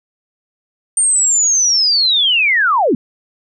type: linear sweep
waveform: sine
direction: down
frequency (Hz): 8870 to 196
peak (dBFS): -10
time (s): 0.97-2.95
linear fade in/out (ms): 2
effects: none